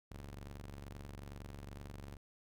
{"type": "ring-modulated tone", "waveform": "sawtooth", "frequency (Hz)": 70.7, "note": "C#2", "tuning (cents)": 35, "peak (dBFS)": -40, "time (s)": [0.11, 2.17], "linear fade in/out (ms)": 5, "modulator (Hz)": 24.2, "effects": []}